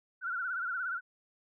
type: tone with vibrato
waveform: sine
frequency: 1442 Hz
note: F#6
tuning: 45 cents flat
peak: -32 dBFS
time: 0.21-1.01 s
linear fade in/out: 50 ms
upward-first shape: sine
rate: 17 Hz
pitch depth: 100 cents each way
effects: none